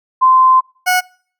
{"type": "tone pair in turn", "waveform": ["sine", "20% pulse"], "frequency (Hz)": [1036, 732.6], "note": ["C6", "F#5"], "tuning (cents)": [-17, -17], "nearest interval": "tritone", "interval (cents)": 600, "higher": "first", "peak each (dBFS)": -6, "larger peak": "neither", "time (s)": [[0.21, 0.61], [0.86, 1.01]], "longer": "first", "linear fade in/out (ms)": 20, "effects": ["noise-tail reverb RT60 0.5 s tail -25 dB re dry"]}